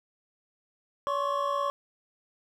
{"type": "tone cluster", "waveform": "triangle", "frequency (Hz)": [568, 1069, 1128], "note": ["C#5", "C6", "C#6"], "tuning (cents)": [42, 37, 30], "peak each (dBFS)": -29, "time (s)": [1.07, 1.7], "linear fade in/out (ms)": 0, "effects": []}